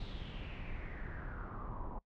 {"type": "noise with low-pass filter sweep", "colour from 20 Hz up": "brown", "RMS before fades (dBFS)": -43, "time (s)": [0, 1.99], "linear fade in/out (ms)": 5, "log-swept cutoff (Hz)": [3900, 900], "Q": 5.4, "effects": ["noise-tail reverb RT60 0.1 s tail -22 dB re dry"]}